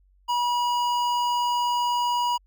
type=tone with notch filter; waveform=square; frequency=968 Hz; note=B5; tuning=35 cents flat; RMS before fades=-24 dBFS; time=0.28-2.38 s; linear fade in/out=20 ms; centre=11000 Hz; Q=0.52; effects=added 47 Hz sine -57 dBFS peak until 2.46 s